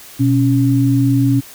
sine tone pair together, 123.47 / 277.2 Hz, B2 / C#4, 0 / 0 cents, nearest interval octave + major second, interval 1400 cents, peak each -13 dBFS, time 0.19-1.41 s, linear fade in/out 20 ms, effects white hiss -38 dBFS RMS until 1.54 s

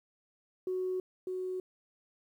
sine tone pair in turn, 370 / 370 Hz, F#4 / F#4, 0 / 0 cents, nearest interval unison, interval 0 cents, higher neither, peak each -30 / -33 dBFS, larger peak first, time 0.67-1 / 1.27-1.6 s, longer neither, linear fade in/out 2 ms, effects tanh soft clip ceiling -26 dBFS + 11-bit

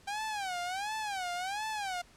sawtooth tone with vibrato, 784 Hz, G5, in tune, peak -30 dBFS, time 0.07-2.02 s, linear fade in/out 10 ms, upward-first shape sine, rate 1.4 Hz, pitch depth 190 cents each way, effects pink hiss -60 dBFS RMS until 2.16 s + low-pass 9000 Hz 12 dB/octave

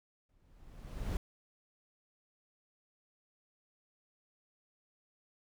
brown noise with exponential growth, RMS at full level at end -32 dBFS, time 0.29-1.17 s, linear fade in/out 2 ms, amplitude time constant 190 ms, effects none

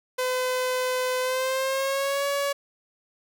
sawtooth tone with pitch glide, 508 to 563.7 Hz, B4 to C#5, +49 to +29 cents, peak -20 dBFS, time 0.18-2.53 s, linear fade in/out 10 ms, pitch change +180 cents, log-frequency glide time 1.2-2.26 s, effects none

